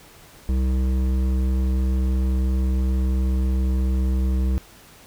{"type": "tone with hard clipping", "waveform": "triangle", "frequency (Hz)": 64.5, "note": "C2", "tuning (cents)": -24, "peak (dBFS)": -20, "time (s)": [0.49, 4.58], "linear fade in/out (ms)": 0, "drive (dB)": 15, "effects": ["pink hiss -48 dBFS RMS until 5.06 s"]}